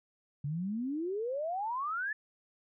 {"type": "exponential sweep", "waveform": "sine", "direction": "up", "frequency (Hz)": [137.9, 1775], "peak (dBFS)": -32, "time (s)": [0.44, 2.13], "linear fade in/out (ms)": 5, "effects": []}